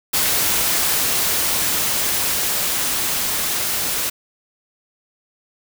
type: noise with level ramp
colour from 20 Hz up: white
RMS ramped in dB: -18 to -22 dBFS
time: 0.13-4.1 s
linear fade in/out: 10 ms
effects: none